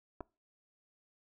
clicks, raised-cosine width 1 ms, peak -29 dBFS, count 2, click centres 0.206 / 0.209 s, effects noise-tail reverb RT60 0.3 s tail -23 dB re dry

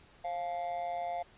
triangle tone with amplitude modulation, 698.5 Hz, F5, in tune, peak -28 dBFS, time 0.24-1.23 s, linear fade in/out 10 ms, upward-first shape sine, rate 164 Hz, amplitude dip 75%, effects pink hiss -60 dBFS RMS until 1.37 s + resampled to 8000 Hz

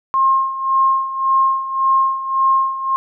sine tone with tremolo, 1068 Hz, C6, 35 cents sharp, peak -10 dBFS, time 0.14-2.96 s, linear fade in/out 0 ms, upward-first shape sine, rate 1.8 Hz, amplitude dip 75%, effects none

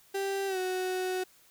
35% pulse tone with pitch glide, 392 to 370 Hz, G4 to F#4, 0 to 0 cents, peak -28 dBFS, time 0.14-1.24 s, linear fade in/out 10 ms, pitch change -100 cents, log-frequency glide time 0.47-0.58 s, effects white hiss -61 dBFS RMS until 1.5 s

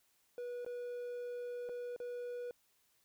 triangle tone with dropouts, 486.8 Hz, B4, 25 cents flat, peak -38 dBFS, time 0.38-2.51 s, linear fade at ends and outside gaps 1 ms, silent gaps 0.648-0.663 / 1.69-1.694 / 1.963-2.001 s, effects white hiss -74 dBFS RMS until 3.04 s

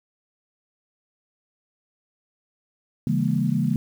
sine chord, A# half-diminished seventh, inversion first, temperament equal with one note detuned, 138.59 / 164.81 / 202.3 / 233.1 Hz, C#3 / E3 / G#3 / A#3, 0 / 0 / -45 / 0 cents, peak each -25 dBFS, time 3.07-3.76 s, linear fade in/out 2 ms, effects 8-bit

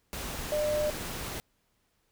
sine tone in noise, 600 Hz, D5, 37 cents sharp, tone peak -26 dBFS, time 0.52-0.9 s, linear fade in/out 0 ms, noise pink, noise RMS -37 dBFS, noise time 0.13-1.4 s, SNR +8 dB, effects pink hiss -73 dBFS RMS until 2.11 s

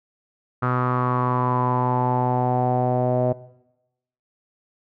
sawtooth tone with low-pass filter sweep, 125.1 Hz, B2, 23 cents sharp, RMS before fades -21 dBFS, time 0.62-3.33 s, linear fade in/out 10 ms, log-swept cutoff 1300 to 630 Hz, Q 6.4, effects noise-tail reverb RT60 0.9 s tail -19 dB re dry

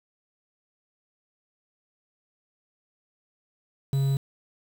triangle tone with quantisation, 136.8 Hz, C#3, 23 cents flat, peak -19 dBFS, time 3.93-4.17 s, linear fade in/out 2 ms, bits 7, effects none

